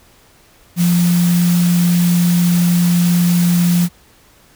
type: tone in noise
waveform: sine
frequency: 174.61 Hz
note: F3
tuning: in tune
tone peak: -10 dBFS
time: 0.76-3.89 s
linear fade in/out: 50 ms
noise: white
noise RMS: -25 dBFS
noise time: 0.76-3.89 s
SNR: +12 dB
effects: pink hiss -49 dBFS RMS until 4.55 s